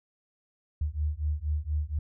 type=beating tone pair; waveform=sine; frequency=73.42 / 77.62 Hz; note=D2 / D#2; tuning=0 / -4 cents; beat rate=4.2 Hz; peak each=-30 dBFS; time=0.81-1.99 s; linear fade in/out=5 ms; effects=none